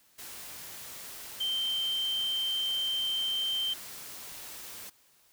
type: tone in noise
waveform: sine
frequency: 3127 Hz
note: G7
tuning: 5 cents flat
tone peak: -28 dBFS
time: 1.4-3.74 s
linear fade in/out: 10 ms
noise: white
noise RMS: -44 dBFS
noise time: 0.18-4.9 s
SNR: +13 dB
effects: white hiss -64 dBFS RMS until 5.32 s